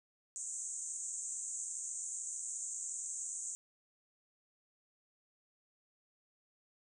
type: band-pass noise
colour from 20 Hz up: pink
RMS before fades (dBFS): -42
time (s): 0.36-3.55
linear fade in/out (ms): 0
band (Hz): 6500 to 8500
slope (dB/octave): 96
effects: none